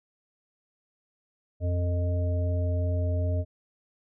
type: harmonic tone with a mistuned harmonic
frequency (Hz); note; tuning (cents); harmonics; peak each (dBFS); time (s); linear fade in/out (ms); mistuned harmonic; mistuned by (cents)
88.2; F2; +18; 1 / 3 / 5 / 7; -24 / -38 / -41 / -35; 1.6-3.45; 50; 1; -17
effects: none